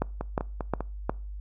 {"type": "two click trains", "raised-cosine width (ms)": 1, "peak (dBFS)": [-17, -11], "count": [4, 4], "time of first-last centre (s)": [[0.21, 0.806], [0.02, 1.095]], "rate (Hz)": [5.03, 2.79], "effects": ["noise-tail reverb RT60 0.4 s tail -24 dB re dry", "added 50 Hz sine -35 dBFS peak until 1.4 s"]}